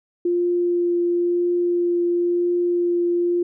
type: tone with vibrato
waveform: sine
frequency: 349.2 Hz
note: F4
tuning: in tune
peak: -17 dBFS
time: 0.25-3.43 s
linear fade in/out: 5 ms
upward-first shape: triangle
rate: 0.98 Hz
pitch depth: 10 cents each way
effects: none